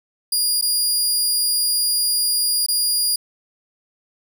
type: tone with dropouts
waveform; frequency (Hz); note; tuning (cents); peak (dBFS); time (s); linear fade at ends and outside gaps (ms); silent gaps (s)
20% pulse; 4843; D#8; -48; -11; 0.32-3.16; 5; 0.613-0.623 / 2.664-2.684
effects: none